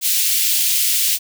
white high-pass noise, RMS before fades -17 dBFS, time 0.01-1.19 s, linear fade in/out 50 ms, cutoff 2500 Hz, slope 24 dB/octave, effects none

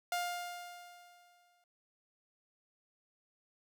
sawtooth tone with exponential decay, 705 Hz, F5, 16 cents sharp, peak -28 dBFS, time 0.12-1.64 s, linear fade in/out 2 ms, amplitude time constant 330 ms, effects none

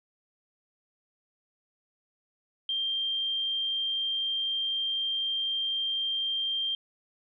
sine tone, 3176 Hz, G7, 22 cents sharp, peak -27 dBFS, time 2.69-6.75 s, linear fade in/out 2 ms, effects none

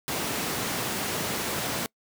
pink high-pass noise, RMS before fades -30 dBFS, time 0.08-1.86 s, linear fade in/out 0 ms, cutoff 140 Hz, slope 12 dB/octave, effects noise-tail reverb RT60 0.1 s tail -25 dB re dry

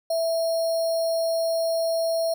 sine tone with sample-and-hold, 659.3 Hz, E5, in tune, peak -21 dBFS, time 0.1-2.34 s, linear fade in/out 5 ms, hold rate 4900 Hz, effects none

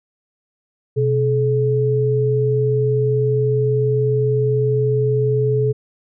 sine tone pair together, 126.8 / 428.2 Hz, B2 / A4, +46 / -47 cents, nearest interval octave + major sixth, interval 2107 cents, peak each -17 dBFS, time 0.96-5.73 s, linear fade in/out 20 ms, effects none

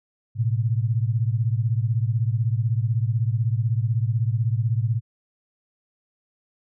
sine beating tone pair, 110 / 126 Hz, A2 / B2, 0 / +35 cents, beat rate 16 Hz, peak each -21 / -24 dBFS, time 0.35-5.01 s, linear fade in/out 50 ms, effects none

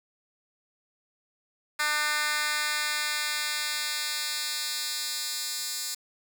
10% pulse tone with high-pass filter sweep, 300 Hz, D4, 37 cents sharp, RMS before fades -30 dBFS, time 1.79-5.95 s, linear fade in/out 10 ms, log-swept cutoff 1600 to 5300 Hz, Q 1.1, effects 9-bit

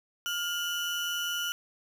35% pulse tone pair together, 1410 / 2985 Hz, F6 / F#7, +16 / +15 cents, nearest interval octave + minor second, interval 1299 cents, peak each -31 / -31 dBFS, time 0.26-1.52 s, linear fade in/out 0 ms, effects none

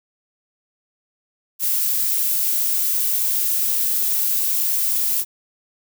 violet noise, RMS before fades -20 dBFS, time 1.59-5.25 s, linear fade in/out 50 ms, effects none

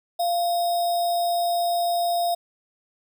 sine tone with sample-and-hold, 693 Hz, F5, 14 cents flat, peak -20 dBFS, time 0.19-2.35 s, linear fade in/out 10 ms, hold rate 4410 Hz, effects none

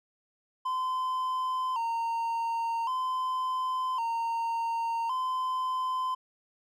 triangle tone with vibrato, 972 Hz, B5, 28 cents flat, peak -26 dBFS, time 0.65-6.15 s, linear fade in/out 10 ms, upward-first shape square, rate 0.45 Hz, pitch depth 94 cents each way, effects none

